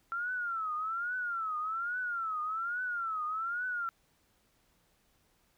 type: tone with vibrato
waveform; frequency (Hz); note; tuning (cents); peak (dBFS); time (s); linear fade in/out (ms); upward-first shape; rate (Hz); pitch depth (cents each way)
sine; 1356; E6; +49; -32; 0.12-3.89; 0; triangle; 1.2; 190
effects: pink hiss -71 dBFS RMS until 5.57 s